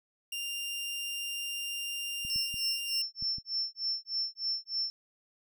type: tone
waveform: sawtooth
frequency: 2794 Hz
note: F7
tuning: in tune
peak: -31 dBFS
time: 0.32-3.02 s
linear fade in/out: 5 ms
type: clicks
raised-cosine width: 5 ms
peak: -34 dBFS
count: 5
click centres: 2.25 / 2.36 / 2.542 / 3.225 / 3.384 s
type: tone with tremolo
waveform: sine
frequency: 5370 Hz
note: E8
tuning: 31 cents sharp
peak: -28 dBFS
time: 2.3-4.9 s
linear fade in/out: 0 ms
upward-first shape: sine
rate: 3.3 Hz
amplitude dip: 100%
effects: none